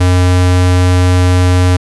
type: tone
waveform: square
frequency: 90.4 Hz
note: F#2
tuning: 40 cents flat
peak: -7 dBFS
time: 0-1.77 s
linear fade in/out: 10 ms
effects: resampled to 24000 Hz + 8-bit